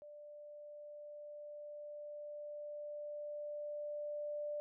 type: tone with level ramp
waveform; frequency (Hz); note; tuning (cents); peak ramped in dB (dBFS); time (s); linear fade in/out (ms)
sine; 591; D5; +11; -51 to -38; 0.02-4.6; 0
effects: none